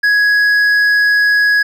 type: tone with hard clipping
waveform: sine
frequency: 1669 Hz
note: G#6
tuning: 8 cents sharp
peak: -10 dBFS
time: 0.03-1.63 s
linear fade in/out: 10 ms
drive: 5 dB
effects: none